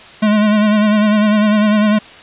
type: tone with vibrato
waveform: square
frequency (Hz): 211.2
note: G#3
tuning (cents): +29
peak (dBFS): -10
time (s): 0.22-1.99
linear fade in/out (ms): 10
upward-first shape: sine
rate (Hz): 10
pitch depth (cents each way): 42
effects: white hiss -37 dBFS RMS until 2.22 s + resampled to 8000 Hz